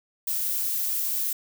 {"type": "noise", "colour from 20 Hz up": "violet", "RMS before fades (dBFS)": -27, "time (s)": [0.27, 1.33], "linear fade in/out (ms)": 5, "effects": []}